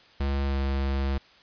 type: tone with pitch glide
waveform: square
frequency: 69.3 to 68.19 Hz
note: C#2 to C#2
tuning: 0 to -28 cents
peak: -25 dBFS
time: 0.2-1.18 s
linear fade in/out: 5 ms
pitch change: -28 cents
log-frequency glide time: 0.45-0.55 s
effects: white hiss -55 dBFS RMS until 1.42 s + resampled to 11025 Hz